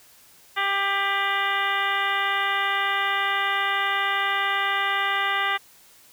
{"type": "harmonic tone with a mistuned harmonic", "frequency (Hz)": 395.8, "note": "G4", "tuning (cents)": 17, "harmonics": [1, 2, 3, 4, 5, 6, 7, 8, 9], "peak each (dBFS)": [-38, -29, -27, -29, -26, -35, -32, -38, -35], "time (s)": [0.56, 5.58], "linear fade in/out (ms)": 20, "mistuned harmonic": 7, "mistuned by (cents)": 59, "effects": ["white hiss -53 dBFS RMS until 6.12 s"]}